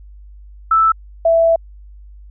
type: tone pair in turn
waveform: sine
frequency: 1318.5 / 661.9 Hz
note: E6 / E5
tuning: 0 / +7 cents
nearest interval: octave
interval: 1193 cents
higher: first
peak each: -9 dBFS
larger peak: neither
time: 0.71-0.92 / 1.25-1.56 s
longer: second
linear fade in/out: 5 ms
effects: added 50 Hz sine -36 dBFS peak until 2.3 s